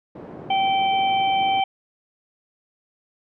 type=band-pass noise; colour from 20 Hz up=pink; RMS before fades=-38 dBFS; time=0.15-1.61 s; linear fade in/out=5 ms; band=180 to 630 Hz; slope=12 dB/octave
type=harmonic tone; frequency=776 Hz; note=G5; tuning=18 cents flat; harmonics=1 / 3 / 4; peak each=-18 / -29 / -28 dBFS; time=0.5-1.64 s; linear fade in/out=5 ms
effects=none